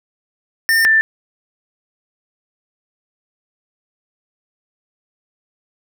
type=tone pair in turn; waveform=square / sine; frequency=1809 / 1775.9 Hz; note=A6 / A6; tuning=+48 / +16 cents; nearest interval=unison; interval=32 cents; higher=first; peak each=-12 / -9 dBFS; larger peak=second; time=0.69-0.85 / 0.85-1.01 s; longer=neither; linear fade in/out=0 ms; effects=none